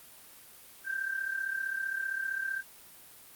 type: tone with amplitude modulation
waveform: sine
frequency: 1572 Hz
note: G6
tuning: 4 cents sharp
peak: -28 dBFS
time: 0.84-2.63 s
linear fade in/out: 50 ms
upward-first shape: sine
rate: 35.4 Hz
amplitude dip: 70%
effects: white hiss -53 dBFS RMS until 3.35 s + Opus 32 kbps